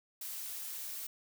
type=noise; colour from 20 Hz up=blue; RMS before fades=-42 dBFS; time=0.21-1.07 s; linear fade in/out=5 ms; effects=none